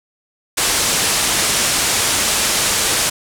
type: low-pass noise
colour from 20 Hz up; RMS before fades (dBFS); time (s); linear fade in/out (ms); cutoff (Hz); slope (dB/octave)
white; -17; 0.57-3.1; 10; 10000; 24
effects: none